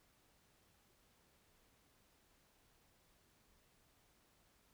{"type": "silence", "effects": ["pink hiss -73 dBFS RMS until 4.73 s"]}